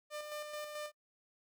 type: tone with tremolo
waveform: sawtooth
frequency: 599 Hz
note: D5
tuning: 34 cents sharp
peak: -36 dBFS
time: 0.1-0.92 s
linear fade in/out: 50 ms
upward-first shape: square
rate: 4.6 Hz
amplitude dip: 40%
effects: noise-tail reverb RT60 0.1 s tail -25 dB re dry